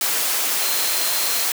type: tone in noise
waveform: sine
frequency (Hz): 4144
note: C8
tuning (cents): -17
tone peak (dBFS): -29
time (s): 0.62-1.45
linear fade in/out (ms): 2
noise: white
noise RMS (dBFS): -21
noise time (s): 0.01-1.52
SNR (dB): -11
effects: high-pass 400 Hz 12 dB/octave